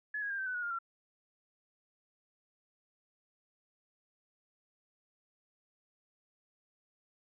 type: tone with pitch steps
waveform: sine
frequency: 1705 / 1651.7 / 1600 / 1550 / 1501.5 / 1454.6 / 1409.1 / 1365 Hz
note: G#6 / G#6 / G6 / G6 / F#6 / F#6 / F6 / F6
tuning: +45 / -10 / +35 / -20 / +25 / -30 / +15 / -40 cents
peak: -34 dBFS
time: 0.14-0.788 s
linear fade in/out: 5 ms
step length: 81 ms
effects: none